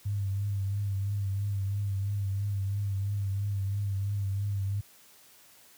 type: tone with vibrato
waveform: sine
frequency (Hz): 99.6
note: G2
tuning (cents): +28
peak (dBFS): -27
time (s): 0.05-4.81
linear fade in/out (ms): 10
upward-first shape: triangle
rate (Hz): 3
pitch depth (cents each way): 51
effects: white hiss -57 dBFS RMS until 5.77 s + high-pass 60 Hz 12 dB/octave